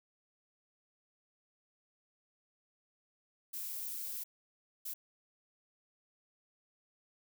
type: noise bursts at uneven times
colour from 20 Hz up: violet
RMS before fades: -41 dBFS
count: 2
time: 3.53-4.24 / 4.85-4.94 s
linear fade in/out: 10 ms
effects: none